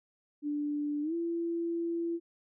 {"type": "tone with pitch glide", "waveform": "sine", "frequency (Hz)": [293.7, 337.4], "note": ["D4", "E4"], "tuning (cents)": [0, 40], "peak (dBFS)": -30, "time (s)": [0.42, 2.2], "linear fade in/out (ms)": 50, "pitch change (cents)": 240, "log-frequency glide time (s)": [1.02, 1.14], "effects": []}